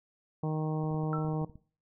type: harmonic tone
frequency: 155.56 Hz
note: D#3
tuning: in tune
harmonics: 1 / 2 / 3 / 4 / 5 / 6 / 7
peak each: -30 / -38 / -38 / -44 / -42 / -46 / -49 dBFS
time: 0.43-1.45 s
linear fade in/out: 5 ms
type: clicks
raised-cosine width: 5 ms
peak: -37 dBFS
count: 11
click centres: 0.839 / 0.911 / 0.945 / 1.036 / 1.186 / 1.249 / 1.286 / 1.335 / 1.416 / 1.497 / 1.556 s
type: tone with exponential decay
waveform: sine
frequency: 1330 Hz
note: E6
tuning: 15 cents sharp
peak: -31 dBFS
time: 1.13-1.38 s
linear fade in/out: 1 ms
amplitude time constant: 53 ms
effects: noise-tail reverb RT60 0.4 s tail -18 dB re dry